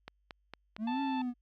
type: click train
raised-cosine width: 0.3 ms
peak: -27 dBFS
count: 4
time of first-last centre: 0.08-0.765 s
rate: 4.38 Hz
type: linear two-way sweep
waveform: triangle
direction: up then down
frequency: 206.6 to 277.2 to 240.3 Hz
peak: -30 dBFS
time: 0.78-1.34 s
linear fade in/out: 50 ms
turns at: 1.01 s
type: harmonic tone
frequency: 880 Hz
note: A5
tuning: in tune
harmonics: 1 / 2 / 3 / 4 / 5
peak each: -35 / -50 / -47 / -50 / -58 dBFS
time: 0.87-1.22 s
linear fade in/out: 5 ms
effects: added 50 Hz sine -70 dBFS peak until 1.41 s